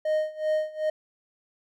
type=tone with tremolo; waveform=triangle; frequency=619 Hz; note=D#5; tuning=9 cents flat; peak=-19 dBFS; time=0.05-0.9 s; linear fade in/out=5 ms; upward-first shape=sine; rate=2.6 Hz; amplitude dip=90%; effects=none